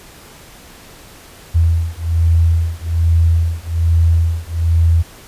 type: beating tone pair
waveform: sine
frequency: 82.41 / 83.61 Hz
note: E2 / E2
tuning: 0 / +25 cents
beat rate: 1.2 Hz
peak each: -14 dBFS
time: 1.54-5.03 s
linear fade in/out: 20 ms
effects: pink hiss -40 dBFS RMS until 5.27 s + resampled to 32000 Hz